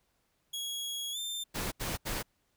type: tone with pitch glide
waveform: sawtooth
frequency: 3322 to 3581 Hz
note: G#7 to A7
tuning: 0 to +30 cents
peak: -32 dBFS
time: 0.53-1.44 s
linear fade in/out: 10 ms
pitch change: +130 cents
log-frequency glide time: 1.12-1.18 s
type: noise bursts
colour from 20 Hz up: pink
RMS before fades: -35 dBFS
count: 3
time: 1.54-2.23 s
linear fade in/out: 20 ms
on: 180 ms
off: 75 ms
effects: pink hiss -75 dBFS RMS until 2.56 s

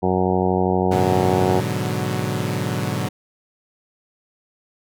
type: harmonic tone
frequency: 92.5 Hz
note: F#2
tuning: in tune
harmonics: 1 / 2 / 3 / 4 / 5 / 6 / 7 / 8 / 9 / 10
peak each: -26 / -22 / -28 / -22 / -25 / -30 / -30 / -25 / -28 / -31 dBFS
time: 0.02-1.61 s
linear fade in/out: 20 ms
type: chord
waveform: sawtooth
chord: G# half-diminished seventh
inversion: none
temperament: equal with one note detuned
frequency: 104.73 / 123.47 / 146.83 / 185 Hz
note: G#2 / B2 / D3 / F#3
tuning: +15 / 0 / 0 / 0 cents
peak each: -23 dBFS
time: 0.91-3.09 s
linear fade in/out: 10 ms
effects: none

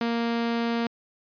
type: tone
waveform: sawtooth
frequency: 233.1 Hz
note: A#3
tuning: in tune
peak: -20 dBFS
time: 0.01-0.87 s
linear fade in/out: 2 ms
effects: resampled to 11025 Hz

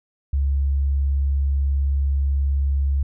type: tone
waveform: sine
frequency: 69.3 Hz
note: C#2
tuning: in tune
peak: -17 dBFS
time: 0.33-3.03 s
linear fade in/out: 5 ms
effects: none

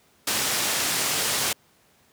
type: low-pass noise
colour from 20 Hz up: white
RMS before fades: -25 dBFS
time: 0.27-1.53 s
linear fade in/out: 5 ms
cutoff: 9200 Hz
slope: 12 dB/octave
effects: pink hiss -60 dBFS RMS until 2.12 s + high-pass 100 Hz 12 dB/octave

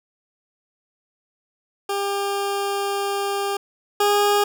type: tone pair in turn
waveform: 20% pulse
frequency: 400 / 409.8 Hz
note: G4 / G#4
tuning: +35 / -23 cents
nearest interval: unison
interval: 42 cents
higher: second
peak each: -17 / -11 dBFS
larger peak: second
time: 1.89-3.57 / 4-4.44 s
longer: first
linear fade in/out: 5 ms
effects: none

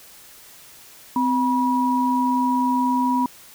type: tone pair together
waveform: sine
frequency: 256.4 / 968 Hz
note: C4 / B5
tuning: -35 / -35 cents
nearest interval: octave + major seventh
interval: 2300 cents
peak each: -20 dBFS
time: 1.16-3.26 s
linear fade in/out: 2 ms
effects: white hiss -46 dBFS RMS until 3.54 s

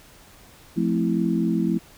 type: chord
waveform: sine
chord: F major seventh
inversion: none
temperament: equal with one note detuned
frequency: 176.24 / 220 / 261.6 / 329.6 Hz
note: F3 / A3 / C4 / E4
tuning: +16 / 0 / 0 / 0 cents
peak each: -24 / -24 / -28 / -25 dBFS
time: 0.76-1.79 s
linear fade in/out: 20 ms
effects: pink hiss -50 dBFS RMS until 1.97 s

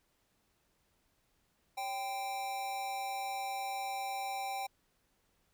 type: tone with amplitude modulation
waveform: square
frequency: 784 Hz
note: G5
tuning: in tune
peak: -34 dBFS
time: 1.77-4.67 s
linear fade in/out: 10 ms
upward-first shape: sine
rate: 230 Hz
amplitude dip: 55%
effects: pink hiss -75 dBFS RMS until 5.53 s

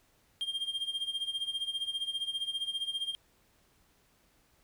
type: tone with tremolo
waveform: triangle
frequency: 3204 Hz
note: G7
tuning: 37 cents sharp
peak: -28 dBFS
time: 0.41-3.15 s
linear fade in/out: 0 ms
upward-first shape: sine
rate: 15 Hz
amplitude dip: 80%
effects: pink hiss -68 dBFS RMS until 4.63 s

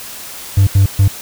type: tone bursts at uneven times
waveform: triangle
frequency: 98 Hz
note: G2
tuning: in tune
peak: -3 dBFS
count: 3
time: 0.57-0.67 / 0.75-0.86 / 0.99-1.08 s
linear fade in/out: 5 ms
effects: tanh soft clip ceiling 0 dBFS + white hiss -30 dBFS RMS until 1.21 s

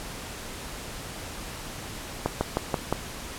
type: slowing click train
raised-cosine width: 1 ms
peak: -9 dBFS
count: 5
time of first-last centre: 2.26-2.926 s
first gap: 150 ms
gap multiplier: 1.07
effects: pink hiss -38 dBFS RMS until 3.38 s + low-pass 12000 Hz 12 dB/octave

